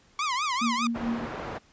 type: tone with vibrato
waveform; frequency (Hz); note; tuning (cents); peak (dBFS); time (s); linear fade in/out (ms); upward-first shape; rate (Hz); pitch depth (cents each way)
sawtooth; 1108.7; C#6; 0; -22; 0.19-0.87; 2; triangle; 5; 250
type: tone with tremolo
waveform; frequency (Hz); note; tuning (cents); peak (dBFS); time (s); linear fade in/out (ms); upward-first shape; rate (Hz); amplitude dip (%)
sine; 233.1; A#3; 0; -23; 0.61-1.26; 10; triangle; 4.6; 85
type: low-pass noise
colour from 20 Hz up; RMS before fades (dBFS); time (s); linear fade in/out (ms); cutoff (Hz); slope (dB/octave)
white; -36; 0.94-1.59; 20; 1000; 12
effects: pink hiss -60 dBFS RMS until 1.72 s + resampled to 16000 Hz